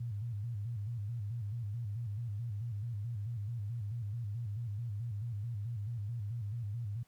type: tone with vibrato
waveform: sine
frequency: 110 Hz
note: A2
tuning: in tune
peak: -35 dBFS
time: 0-7.03 s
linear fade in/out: 5 ms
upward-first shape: square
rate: 4.6 Hz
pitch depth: 130 cents each way
effects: pink hiss -71 dBFS RMS until 7.07 s + high-pass 60 Hz 12 dB/octave